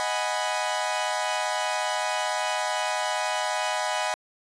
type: chord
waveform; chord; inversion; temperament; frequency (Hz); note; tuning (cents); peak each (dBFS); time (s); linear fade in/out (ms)
sawtooth; G# minor seventh; second; equal; 622.3 / 740 / 830.6 / 987.8; D#5 / F#5 / G#5 / B5; 0 / 0 / 0 / 0; -27; 0-4.14; 0
effects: resampled to 22050 Hz